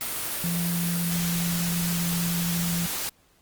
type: tone in noise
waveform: sine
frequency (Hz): 171.7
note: F3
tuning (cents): -29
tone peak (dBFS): -25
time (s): 0.44-2.86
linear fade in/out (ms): 0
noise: white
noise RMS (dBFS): -30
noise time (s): 0.01-3.09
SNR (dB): +2
effects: pink hiss -62 dBFS RMS until 3.41 s + Opus 32 kbps